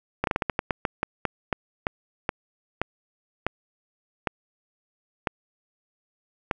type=slowing click train; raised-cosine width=0.5 ms; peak=-8 dBFS; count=19; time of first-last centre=0.24-6.512 s; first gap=32 ms; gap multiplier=1.24; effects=none